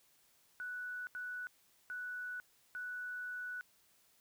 sine tone bursts at uneven times, 1480 Hz, F#6, in tune, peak -40 dBFS, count 4, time 0.6-1.07 / 1.15-1.47 / 1.9-2.4 / 2.75-3.61 s, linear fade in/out 0 ms, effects white hiss -70 dBFS RMS until 4.2 s

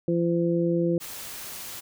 harmonic tone, 170.4 Hz, F3, 42 cents flat, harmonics 1 / 2 / 3, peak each -25 / -24 / -28 dBFS, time 0.08-0.98 s, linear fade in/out 2 ms
white noise, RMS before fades -38 dBFS, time 1-1.81 s, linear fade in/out 20 ms
effects none

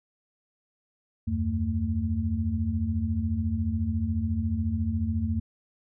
sine tone cluster, 81 / 95.1 / 223.9 Hz, E2 / F#2 / A3, -30 / +48 / +30 cents, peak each -29 dBFS, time 1.27-5.4 s, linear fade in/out 10 ms, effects none

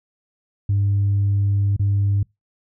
sine tone with dropouts, 100 Hz, G2, 35 cents sharp, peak -14 dBFS, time 0.69-2.23 s, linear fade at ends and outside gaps 5 ms, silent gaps 1.765-1.795 s, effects noise-tail reverb RT60 0.2 s tail -26 dB re dry + tanh soft clip ceiling -13 dBFS

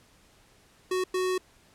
square tone bursts at uneven times, 369.8 Hz, F#4, 1 cent flat, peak -26 dBFS, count 2, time 0.91-1.04 / 1.14-1.38 s, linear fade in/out 5 ms, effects pink hiss -60 dBFS RMS until 1.74 s + low-pass 11000 Hz 12 dB/octave

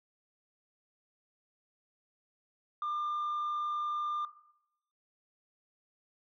sine tone with frequency modulation, 1198 Hz, D6, 34 cents sharp, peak -30 dBFS, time 2.82-4.25 s, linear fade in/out 2 ms, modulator 50 Hz, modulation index 0.25, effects noise-tail reverb RT60 0.8 s tail -18 dB re dry + tanh soft clip ceiling -30 dBFS

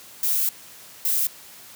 violet noise bursts at uneven times, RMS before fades -22 dBFS, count 2, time 0.23-0.49 / 1.05-1.27 s, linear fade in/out 2 ms, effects white hiss -45 dBFS RMS until 1.75 s + high-pass 60 Hz 12 dB/octave

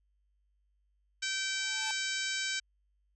harmonic tone, 773 Hz, G5, 24 cents flat, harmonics 2 / 3 / 4 / 5 / 6 / 7 / 8 / 9 / 10, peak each -37 / -39 / -40 / -41 / -42 / -42 / -43 / -44 / -44 dBFS, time 1.22-2.6 s, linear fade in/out 10 ms
45% pulse tone with exponential growth, 872 Hz, A5, 16 cents flat, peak -36 dBFS, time 1.45-1.91 s, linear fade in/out 1 ms, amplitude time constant 100 ms
effects added 50 Hz sine -70 dBFS peak until 3.15 s + resampled to 24000 Hz

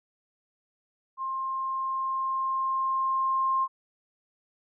sine tone with level ramp, 1060 Hz, C6, 22 cents sharp, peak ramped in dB -29 to -22 dBFS, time 1.17-3.68 s, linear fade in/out 50 ms, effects none

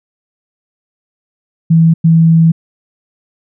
sine tone bursts at uneven times, 163.8 Hz, E3, 11 cents flat, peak -4 dBFS, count 2, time 1.7-1.94 / 2.04-2.52 s, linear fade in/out 10 ms, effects none

